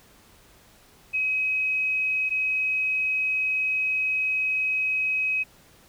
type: tone pair in turn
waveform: sine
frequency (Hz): 2539 / 2539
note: D#7 / D#7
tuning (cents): +34 / +34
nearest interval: unison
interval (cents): 0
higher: neither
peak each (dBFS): -22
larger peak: neither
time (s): 1.13-2.3 / 2.3-5.44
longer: second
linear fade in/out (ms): 20
effects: pink hiss -55 dBFS RMS until 5.88 s